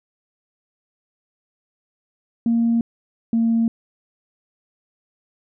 sine tone pair in turn, 232 / 228.8 Hz, A#3 / A#3, -8 / -32 cents, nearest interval unison, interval 24 cents, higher first, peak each -14 dBFS, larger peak neither, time 2.46-2.81 / 3.33-3.68 s, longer neither, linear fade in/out 2 ms, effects tanh soft clip ceiling -11 dBFS

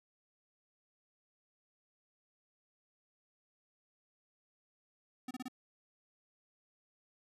square tone bursts, 254.1 Hz, B3, 49 cents sharp, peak -40 dBFS, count 4, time 5.28-5.483 s, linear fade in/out 5 ms, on 29 ms, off 29 ms, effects resampled to 32000 Hz

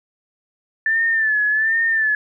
sine tone with vibrato, 1760 Hz, A6, in tune, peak -15 dBFS, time 0.86-2.15 s, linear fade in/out 2 ms, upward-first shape sine, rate 1.3 Hz, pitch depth 67 cents each way, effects none

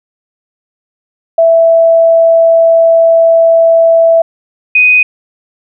sine tone pair in turn, 661 / 2496 Hz, E5 / D#7, +5 / +5 cents, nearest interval octave + major seventh, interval 2300 cents, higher second, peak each -3 dBFS, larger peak neither, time 1.38-4.22 / 4.75-5.03 s, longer first, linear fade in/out 5 ms, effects none

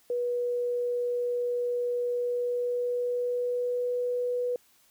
sine tone with pitch glide, 486.3 to 491.4 Hz, B4 to B4, -27 to -9 cents, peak -26 dBFS, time 0.1-4.56 s, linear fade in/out 2 ms, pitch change +18 cents, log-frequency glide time 2.1-3.92 s, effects white hiss -63 dBFS RMS until 4.9 s

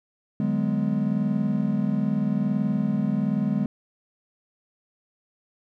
triangle chord, G# half-diminished seventh, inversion second, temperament just, 149.51 / 186.89 / 207.7 / 249.2 Hz, D3 / F#3 / G#3 / B3, +31 / +18 / 0 / +16 cents, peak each -27 / -27 / -22 / -27 dBFS, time 0.4-3.66 s, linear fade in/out 2 ms, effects none

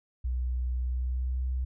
sine tone with pitch glide, 62.1 to 63.74 Hz, B1 to C2, +10 to -45 cents, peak -27 dBFS, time 0.24-1.65 s, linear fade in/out 10 ms, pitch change +45 cents, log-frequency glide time 0.82-1.44 s, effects none

